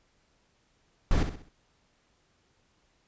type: noise with echo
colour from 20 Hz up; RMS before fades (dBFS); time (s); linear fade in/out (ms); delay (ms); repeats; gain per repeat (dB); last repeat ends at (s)
brown; -22; 1.11-1.23; 2; 64; 4; -8; 1.486
effects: pink hiss -69 dBFS RMS until 3.07 s + resampled to 16000 Hz